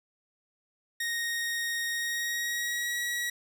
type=tone with pitch glide; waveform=sawtooth; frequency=1864.7 to 1918.2 Hz; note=A#6 to A#6; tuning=0 to +49 cents; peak=-26 dBFS; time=1-3.3 s; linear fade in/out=5 ms; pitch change=+49 cents; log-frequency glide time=1.9-2.99 s; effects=none